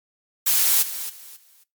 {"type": "noise with echo", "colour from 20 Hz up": "blue", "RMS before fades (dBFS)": -18, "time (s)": [0.46, 0.83], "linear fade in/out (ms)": 10, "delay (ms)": 270, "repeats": 3, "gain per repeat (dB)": -12, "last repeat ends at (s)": 1.64, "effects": ["noise-tail reverb RT60 0.2 s tail -19 dB re dry", "MP3 96 kbps"]}